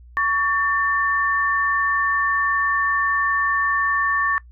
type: tone pair together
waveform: sine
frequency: 1126 / 1787.4 Hz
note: C#6 / A6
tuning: +27 / +27 cents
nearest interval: minor sixth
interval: 800 cents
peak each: -20 dBFS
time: 0.17-4.38 s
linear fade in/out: 0 ms
effects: noise-tail reverb RT60 0.1 s tail -21 dB re dry + added 60 Hz sine -42 dBFS peak until 4.51 s